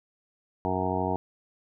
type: harmonic tone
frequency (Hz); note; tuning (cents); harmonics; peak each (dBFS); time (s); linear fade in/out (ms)
92.8; F#2; +6; 1 / 2 / 3 / 4 / 5 / 7 / 8 / 9 / 10; -34 / -34 / -34 / -34 / -34 / -34 / -34 / -34 / -34; 0.65-1.16; 0
effects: none